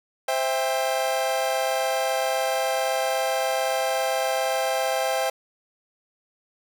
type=chord; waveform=40% pulse; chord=C major; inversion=none; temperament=equal with one note detuned; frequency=523.3 / 659.3 / 796.8 Hz; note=C5 / E5 / G5; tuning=0 / 0 / +28 cents; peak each=-26 dBFS; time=0.28-5.3 s; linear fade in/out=5 ms; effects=none